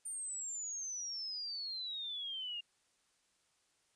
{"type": "exponential sweep", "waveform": "sine", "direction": "down", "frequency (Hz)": [9030, 2798], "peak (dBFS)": -39, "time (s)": [0.05, 2.61], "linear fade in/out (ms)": 10, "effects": ["white hiss -75 dBFS RMS until 3.95 s", "resampled to 22050 Hz"]}